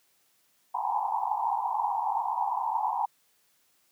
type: band-pass noise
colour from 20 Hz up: pink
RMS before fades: -29 dBFS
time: 0.74-3.06 s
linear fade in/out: 10 ms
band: 780 to 990 Hz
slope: 96 dB/octave
effects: white hiss -68 dBFS RMS until 3.91 s + high-pass 100 Hz 12 dB/octave